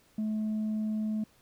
sine tone with tanh clipping, 215.6 Hz, A3, 35 cents flat, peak -29 dBFS, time 0.18-1.24 s, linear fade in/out 5 ms, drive 1 dB, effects pink hiss -64 dBFS RMS until 1.41 s

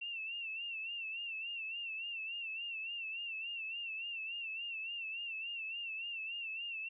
sine tone with vibrato, 2709 Hz, E7, 47 cents sharp, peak -39 dBFS, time 0.01-6.89 s, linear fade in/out 10 ms, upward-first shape sine, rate 3.5 Hz, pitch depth 76 cents each way, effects none

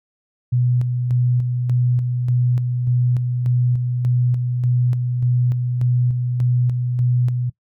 sine tone with tremolo, 123.47 Hz, B2, in tune, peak -14 dBFS, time 0.52-7.5 s, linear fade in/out 10 ms, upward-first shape square, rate 1.7 Hz, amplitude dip 40%, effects noise-tail reverb RT60 0.1 s tail -20 dB re dry

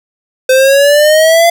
square exponential sweep, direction up, 514 to 687 Hz, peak -5 dBFS, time 0.49-1.5 s, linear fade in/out 5 ms, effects none

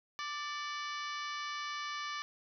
harmonic tone with a mistuned harmonic, 589 Hz, D5, 5 cents sharp, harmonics 2 / 3 / 4 / 5 / 6 / 7 / 8 / 9 / 10, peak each -40 / -44 / -46 / -48 / -50 / -51 / -52 / -53 / -54 dBFS, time 0.19-2.22 s, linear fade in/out 0 ms, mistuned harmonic 4, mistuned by -40 cents, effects none

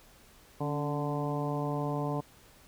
harmonic tone with a mistuned harmonic, 146.83 Hz, D3, in tune, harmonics 1 / 2 / 3 / 4 / 5 / 6 / 7, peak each -33 / -36 / -38 / -39 / -40 / -41 / -41 dBFS, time 0.6-2.21 s, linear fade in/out 10 ms, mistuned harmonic 2, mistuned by -53 cents, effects pink hiss -58 dBFS RMS until 2.67 s

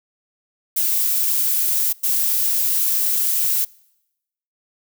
violet noise bursts at uneven times, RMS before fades -19 dBFS, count 2, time 0.76-1.93 / 2.03-3.65 s, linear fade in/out 10 ms, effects noise-tail reverb RT60 0.9 s tail -25 dB re dry

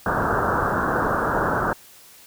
white low-pass noise, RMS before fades -22 dBFS, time 0.06-1.73 s, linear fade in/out 2 ms, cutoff 1600 Hz, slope 96 dB/octave, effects white hiss -48 dBFS RMS until 2.26 s

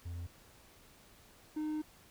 triangle tone pair in turn, 86.1 / 306.8 Hz, F2 / D#4, -24 / -24 cents, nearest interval octave + minor seventh, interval 2200 cents, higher second, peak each -37 / -32 dBFS, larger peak second, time 0.05-0.27 / 1.56-1.82 s, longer second, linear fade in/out 10 ms, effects pink hiss -61 dBFS RMS until 2.1 s

